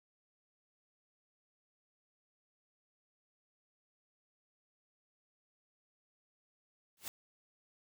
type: noise with exponential growth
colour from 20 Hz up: white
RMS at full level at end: -38 dBFS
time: 6.97-7.08 s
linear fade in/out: 1 ms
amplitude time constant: 23 ms
effects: none